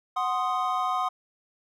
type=chord; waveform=triangle; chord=C diminished; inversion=second; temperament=equal; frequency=740 / 1046.5 / 1244.5 Hz; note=Gb5 / C6 / Eb6; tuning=0 / 0 / 0 cents; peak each=-27 dBFS; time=0.16-1.09 s; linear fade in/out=10 ms; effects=none